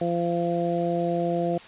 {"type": "harmonic tone", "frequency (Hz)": 171.7, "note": "F3", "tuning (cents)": -29, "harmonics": [1, 2, 3, 4], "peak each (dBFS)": [-28, -28, -28, -28], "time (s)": [0.01, 1.58], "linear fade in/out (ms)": 5, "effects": ["white hiss -45 dBFS RMS until 1.67 s", "resampled to 8000 Hz"]}